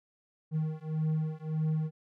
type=beating tone pair; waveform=triangle; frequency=155.7 / 157.4 Hz; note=D#3 / D#3; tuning=+2 / +20 cents; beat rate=1.7 Hz; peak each=-30 dBFS; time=0.51-1.91 s; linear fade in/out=50 ms; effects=none